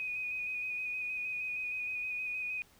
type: tone with vibrato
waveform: sine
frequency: 2489 Hz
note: D#7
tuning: in tune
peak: -34 dBFS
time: 0-2.62 s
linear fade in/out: 0 ms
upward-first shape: square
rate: 6.4 Hz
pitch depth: 19 cents each way
effects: pink hiss -63 dBFS RMS until 2.79 s